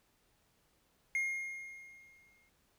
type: tone with exponential decay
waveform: triangle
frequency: 2136 Hz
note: C7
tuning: 35 cents sharp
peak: -28 dBFS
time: 1.15-2.49 s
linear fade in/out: 1 ms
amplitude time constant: 290 ms
effects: pink hiss -73 dBFS RMS until 2.78 s